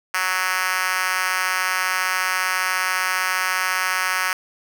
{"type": "tone with high-pass filter", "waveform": "5% pulse", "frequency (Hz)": 185.3, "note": "F#3", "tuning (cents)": 3, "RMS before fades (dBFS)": -22, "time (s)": [0.14, 4.33], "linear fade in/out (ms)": 2, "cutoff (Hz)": 1300, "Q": 1.2, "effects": []}